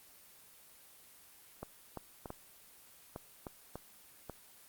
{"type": "clicks", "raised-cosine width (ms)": 1, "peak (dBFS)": -27, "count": 8, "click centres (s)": [1.63, 1.973, 2.258, 2.304, 3.161, 3.468, 3.756, 4.297], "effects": ["white hiss -59 dBFS RMS until 4.68 s", "Opus 24 kbps"]}